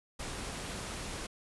pink noise, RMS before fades -40 dBFS, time 0.19-1.27 s, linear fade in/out 10 ms, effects resampled to 24000 Hz

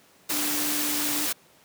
sine tone in noise, 296.2 Hz, D4, 15 cents sharp, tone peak -32 dBFS, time 0.31-1.26 s, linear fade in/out 10 ms, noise white, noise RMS -27 dBFS, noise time 0.29-1.33 s, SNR -8 dB, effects pink hiss -57 dBFS RMS until 1.64 s + high-pass 150 Hz 12 dB/octave

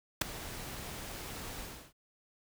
pink noise with ADSR envelope, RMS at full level -24 dBFS, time 0.21-1.93 s, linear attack 7 ms, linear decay 6 ms, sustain -19 dB, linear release 320 ms, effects none

